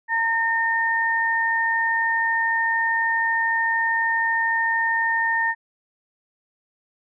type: tone pair together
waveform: sine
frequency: 913 / 1826 Hz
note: A#5 / A#6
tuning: -36 / -36 cents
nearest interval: octave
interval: 1200 cents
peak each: -24 / -20 dBFS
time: 0.08-5.55 s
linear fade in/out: 50 ms
effects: none